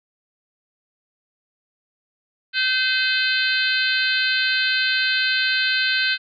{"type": "harmonic tone", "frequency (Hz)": 514, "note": "C5", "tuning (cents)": -31, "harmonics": [3, 4, 5, 6, 7, 8, 9], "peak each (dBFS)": [-21, -31, -25, -27, -29, -25, -32], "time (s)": [2.53, 6.18], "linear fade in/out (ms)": 50, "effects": []}